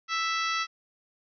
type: harmonic tone with a mistuned harmonic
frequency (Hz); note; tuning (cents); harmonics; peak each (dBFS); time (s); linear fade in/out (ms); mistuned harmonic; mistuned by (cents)
659.3; E5; 0; 2 / 3 / 4 / 5 / 6 / 7 / 8 / 9; -29 / -33 / -35 / -37 / -39 / -40 / -41 / -42; 0.08-0.67; 50; 8; +40
effects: none